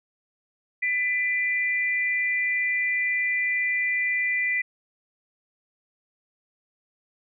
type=tone pair together; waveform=sine; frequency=1997 / 2375 Hz; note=B6 / D7; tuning=+19 / +19 cents; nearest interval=minor third; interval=300 cents; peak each=-23 / -28 dBFS; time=0.82-4.62 s; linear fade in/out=10 ms; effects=none